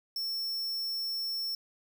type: tone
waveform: square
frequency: 5400 Hz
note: E8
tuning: 41 cents sharp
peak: -32 dBFS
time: 0.16-1.55 s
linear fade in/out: 2 ms
effects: 11-bit